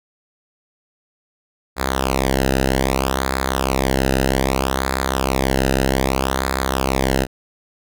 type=tone with flanger; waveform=sawtooth; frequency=66.2 Hz; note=C2; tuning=21 cents sharp; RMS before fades=-19 dBFS; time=1.76-7.27 s; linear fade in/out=50 ms; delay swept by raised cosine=0.34 to 0.9 ms; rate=0.63 Hz; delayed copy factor=-0.8; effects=none